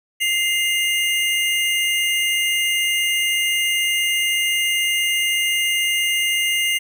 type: tone pair together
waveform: square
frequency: 2087 / 2833 Hz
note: C7 / F7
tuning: -5 / +24 cents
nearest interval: perfect fourth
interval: 529 cents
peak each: -21 dBFS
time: 0.2-6.79 s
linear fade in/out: 20 ms
effects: none